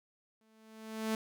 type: tone with exponential growth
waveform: sawtooth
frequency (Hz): 220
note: A3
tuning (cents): 0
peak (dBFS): -26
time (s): 0.41-1.15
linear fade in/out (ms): 2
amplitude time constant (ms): 160
effects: none